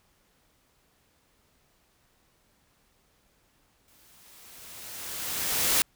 white noise with exponential growth, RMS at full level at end -22 dBFS, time 3.88-5.82 s, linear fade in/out 1 ms, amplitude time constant 420 ms, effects pink hiss -67 dBFS RMS until 5.95 s

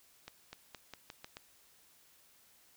accelerating click train, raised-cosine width 0.2 ms, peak -28 dBFS, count 7, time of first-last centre 0.28-1.369 s, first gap 250 ms, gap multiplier 0.87, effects white hiss -65 dBFS RMS until 2.76 s

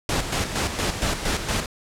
pink noise with tremolo, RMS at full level -23 dBFS, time 0.09-1.66 s, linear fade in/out 2 ms, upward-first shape square, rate 4.3 Hz, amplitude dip 55%, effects low-pass 9000 Hz 12 dB/octave

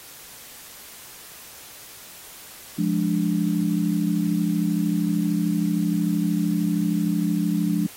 sine chord, D diminished, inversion first, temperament equal, 174.61 / 207.7 / 293.7 Hz, F3 / Ab3 / D4, 0 / 0 / 0 cents, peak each -23 / -24 / -25 dBFS, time 2.78-7.87 s, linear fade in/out 10 ms, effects white hiss -43 dBFS RMS until 7.96 s + AAC 48 kbps

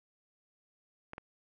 clicks, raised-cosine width 0.5 ms, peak -27 dBFS, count 2, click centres 1.134 / 1.181 s, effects none

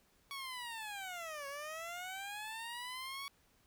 15% pulse linear two-way sweep, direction down then up, 1125 to 550 to 1125 Hz, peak -36 dBFS, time 0.31-3.28 s, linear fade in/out 0 ms, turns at 1.47 s, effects pink hiss -71 dBFS RMS until 3.66 s

